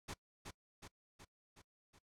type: noise with echo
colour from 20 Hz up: pink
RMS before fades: -45 dBFS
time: 0.08-0.14 s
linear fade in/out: 10 ms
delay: 370 ms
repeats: 5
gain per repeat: -4 dB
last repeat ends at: 1.99 s
effects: noise-tail reverb RT60 0.1 s tail -22 dB re dry + low-pass 9000 Hz 12 dB/octave